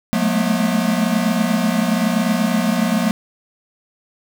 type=tone cluster; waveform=square; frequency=180.5 / 212.4 / 220.2 / 241.3 Hz; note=F#3 / G#3 / A3 / B3; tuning=-43 / +39 / +2 / -40 cents; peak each=-22 dBFS; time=0.13-3.11 s; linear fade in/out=0 ms; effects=none